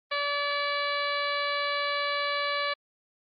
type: harmonic tone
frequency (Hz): 575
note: D5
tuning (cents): -37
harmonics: 1 / 2 / 3 / 4 / 5 / 6 / 7 / 8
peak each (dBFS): -33 / -31 / -34 / -34 / -40 / -41 / -36 / -43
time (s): 0.11-2.74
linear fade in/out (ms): 10
effects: Opus 24 kbps